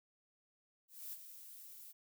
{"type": "noise with ADSR envelope", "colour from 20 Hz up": "violet", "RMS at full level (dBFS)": -45, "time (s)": [0.88, 1.93], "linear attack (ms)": 250, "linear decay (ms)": 30, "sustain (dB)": -9, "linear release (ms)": 22, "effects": []}